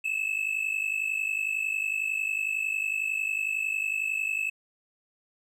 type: tone pair together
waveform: triangle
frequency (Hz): 2586 / 2637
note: E7 / E7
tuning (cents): -34 / 0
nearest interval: unison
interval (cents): 34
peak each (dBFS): -28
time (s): 0.04-4.5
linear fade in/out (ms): 10
effects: none